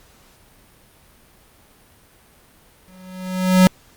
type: tone with exponential growth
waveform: square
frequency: 185 Hz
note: F#3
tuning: in tune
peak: -7 dBFS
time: 2.88-3.67 s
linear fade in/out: 0 ms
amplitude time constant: 170 ms
effects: pink hiss -52 dBFS RMS until 3.96 s + Opus 48 kbps